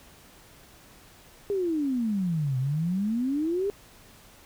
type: exponential two-way sweep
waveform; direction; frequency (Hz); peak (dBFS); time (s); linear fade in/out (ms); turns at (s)
sine; down then up; 413.5 to 126.2 to 413.5; -24; 1.5-3.7; 0; 2.58
effects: pink hiss -53 dBFS RMS until 4.45 s